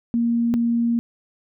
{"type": "tone pair in turn", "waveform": "sine", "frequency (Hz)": [234.3, 234.3], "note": ["A#3", "A#3"], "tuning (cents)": [9, 9], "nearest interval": "unison", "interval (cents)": 0, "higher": "neither", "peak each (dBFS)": -17, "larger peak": "neither", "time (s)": [[0.14, 0.54], [0.54, 0.99]], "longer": "second", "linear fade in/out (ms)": 0, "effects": []}